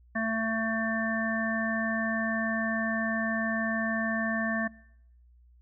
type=harmonic tone; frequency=223.3 Hz; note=A3; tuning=26 cents sharp; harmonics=1 / 3 / 5 / 7 / 8; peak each=-30 / -34 / -38 / -40 / -31 dBFS; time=0.15-4.68 s; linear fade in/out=10 ms; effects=noise-tail reverb RT60 0.8 s tail -24 dB re dry + added 60 Hz sine -55 dBFS peak until 5.61 s